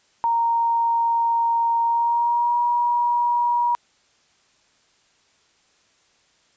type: tone with pitch glide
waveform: sine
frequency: 929 to 957.9 Hz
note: A#5 to A#5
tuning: -6 to +47 cents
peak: -17 dBFS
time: 0.24-3.75 s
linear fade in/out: 0 ms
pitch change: +53 cents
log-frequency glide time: 1.83-2.59 s
effects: white hiss -61 dBFS RMS until 6.56 s + resampled to 16000 Hz